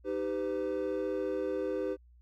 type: chord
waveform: triangle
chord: Eb augmented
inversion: none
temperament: equal with one note detuned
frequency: 311.1 / 392 / 506.6 Hz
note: Eb4 / G4 / B4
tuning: 0 / 0 / +44 cents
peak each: -35 / -32 / -32 dBFS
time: 0.04-1.97 s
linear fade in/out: 50 ms
effects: tanh soft clip ceiling -21 dBFS + added 60 Hz sine -56 dBFS peak until 2.21 s